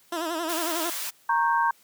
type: tone with vibrato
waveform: 15% pulse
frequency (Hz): 330.6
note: E4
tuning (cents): +5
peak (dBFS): -21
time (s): 0.12-0.9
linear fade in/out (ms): 5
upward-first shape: sine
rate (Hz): 11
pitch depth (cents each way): 100
type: high-pass noise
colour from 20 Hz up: white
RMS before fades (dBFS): -32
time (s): 0.48-1.11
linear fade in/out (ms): 20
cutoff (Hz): 750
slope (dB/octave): 12
type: chord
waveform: sine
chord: G diminished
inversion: first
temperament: equal with one note detuned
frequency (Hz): 932.3 / 1094.1 / 1568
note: Bb5 / Db6 / G6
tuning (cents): 0 / -23 / 0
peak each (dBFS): -22 / -26 / -27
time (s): 1.29-1.71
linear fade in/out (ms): 5
effects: white hiss -59 dBFS RMS until 1.83 s + high-pass 100 Hz 12 dB/octave